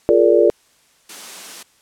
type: chord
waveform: sine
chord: Bb dominant seventh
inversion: second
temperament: just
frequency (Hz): 349.6 / 419.5 / 466.2 / 582.7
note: F4 / Ab4 / Bb4 / D5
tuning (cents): +2 / +17 / 0 / -14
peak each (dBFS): -15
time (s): 0.09-0.5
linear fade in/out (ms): 0
type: high-pass noise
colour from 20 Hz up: white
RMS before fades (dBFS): -34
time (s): 1.09-1.63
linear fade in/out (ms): 5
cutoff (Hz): 170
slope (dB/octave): 96
effects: white hiss -56 dBFS RMS until 1.81 s + low-pass 10000 Hz 12 dB/octave